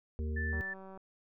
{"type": "harmonic tone", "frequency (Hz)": 77, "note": "D#2", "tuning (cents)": -17, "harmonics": [1, 3, 5, 6], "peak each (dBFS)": [-33, -43, -47, -49], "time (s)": [0.19, 0.61], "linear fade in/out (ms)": 0}
{"type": "tone", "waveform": "sine", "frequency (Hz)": 1760, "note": "A6", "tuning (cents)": 0, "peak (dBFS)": -36, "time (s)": [0.36, 0.74], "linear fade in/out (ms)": 10}
{"type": "click train", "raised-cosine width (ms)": 1, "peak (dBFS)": -37, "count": 86, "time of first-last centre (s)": [0.53, 0.975], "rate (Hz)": 191}
{"effects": []}